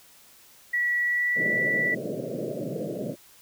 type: tone with pitch glide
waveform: sine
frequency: 1938 to 1962.8 Hz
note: B6 to B6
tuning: -33 to -11 cents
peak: -22 dBFS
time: 0.73-1.95 s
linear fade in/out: 10 ms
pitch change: +22 cents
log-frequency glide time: 1.03-1.46 s
type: band-pass noise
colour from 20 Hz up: white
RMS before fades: -32 dBFS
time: 1.35-3.16 s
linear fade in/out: 50 ms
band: 120 to 630 Hz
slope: 96 dB/octave
effects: white hiss -54 dBFS RMS until 3.41 s